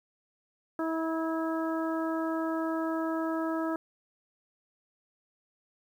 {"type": "harmonic tone with a mistuned harmonic", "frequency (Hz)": 323.5, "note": "E4", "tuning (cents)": -32, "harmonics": [1, 2, 3, 4, 5], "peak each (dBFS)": [-30, -35, -39, -38, -43], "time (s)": [0.79, 3.76], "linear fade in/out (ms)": 2, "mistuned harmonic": 5, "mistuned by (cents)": 24, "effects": ["10-bit"]}